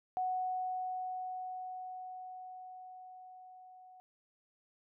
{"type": "tone with level ramp", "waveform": "sine", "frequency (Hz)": 740, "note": "F#5", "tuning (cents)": 0, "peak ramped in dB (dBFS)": [-31, -54], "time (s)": [0.17, 4], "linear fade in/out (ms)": 0, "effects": []}